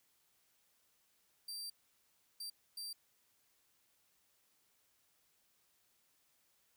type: tone bursts at uneven times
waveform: sawtooth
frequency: 4699 Hz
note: D8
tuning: in tune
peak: -40 dBFS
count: 3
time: 1.48-1.7 / 2.4-2.5 / 2.77-2.93 s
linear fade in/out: 5 ms
effects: white hiss -75 dBFS RMS until 6.76 s